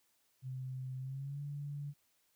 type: tone with pitch glide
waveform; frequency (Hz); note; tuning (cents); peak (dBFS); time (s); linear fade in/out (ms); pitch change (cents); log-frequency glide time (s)
sine; 129.8 to 144.02; C3 to D3; -13 to -33; -39; 0.42-1.94; 50; +180; 0.99-1.41
effects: white hiss -75 dBFS RMS until 2.35 s